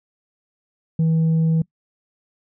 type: tone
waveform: sine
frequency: 161.7 Hz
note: E3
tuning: 33 cents flat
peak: -12 dBFS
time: 0.99-1.62 s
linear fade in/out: 5 ms
effects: noise-tail reverb RT60 0.1 s tail -24 dB re dry + tanh soft clip ceiling -14 dBFS